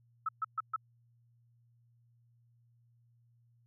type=tone bursts; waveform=sine; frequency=1300 Hz; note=E6; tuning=24 cents flat; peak=-30 dBFS; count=4; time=0.26-0.762 s; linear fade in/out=5 ms; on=28 ms; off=130 ms; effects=added 118 Hz sine -65 dBFS peak until 3.66 s